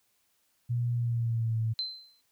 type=tone with pitch glide; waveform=sine; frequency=120.2 to 112.15 Hz; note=B2 to A2; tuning=-46 to +34 cents; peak=-26 dBFS; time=0.69-1.74 s; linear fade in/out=20 ms; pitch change=-120 cents; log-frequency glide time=0.93-1.59 s
type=tone with exponential decay; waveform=sine; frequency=4084 Hz; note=C8; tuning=43 cents flat; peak=-27 dBFS; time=1.79-2.21 s; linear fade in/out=0 ms; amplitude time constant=90 ms
effects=white hiss -72 dBFS RMS until 2.31 s